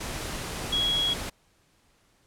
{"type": "tone in noise", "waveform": "sine", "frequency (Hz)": 3322, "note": "G#7", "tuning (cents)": 0, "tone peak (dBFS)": -23, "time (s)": [0.72, 1.14], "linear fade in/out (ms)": 10, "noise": "pink", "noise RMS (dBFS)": -34, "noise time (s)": [0, 1.3], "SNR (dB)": 8, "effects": ["pink hiss -65 dBFS RMS until 2.26 s", "low-pass 11000 Hz 12 dB/octave"]}